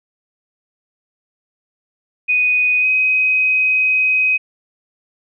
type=tone with pitch glide; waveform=sine; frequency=2489 to 2521 Hz; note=D#7 to D#7; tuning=0 to +22 cents; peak=-12 dBFS; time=2.28-4.38 s; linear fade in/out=20 ms; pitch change=+22 cents; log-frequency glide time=2.8-2.86 s; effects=none